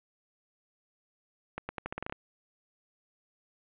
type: accelerating click train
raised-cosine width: 0.5 ms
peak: -20 dBFS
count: 10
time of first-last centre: 1.58-2.124 s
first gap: 110 ms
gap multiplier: 0.84
effects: resampled to 8000 Hz + 8-bit